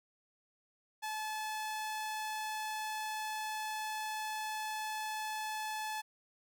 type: tone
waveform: sawtooth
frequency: 863 Hz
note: A5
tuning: 34 cents flat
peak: -33 dBFS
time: 1.02-6.02 s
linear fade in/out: 20 ms
effects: none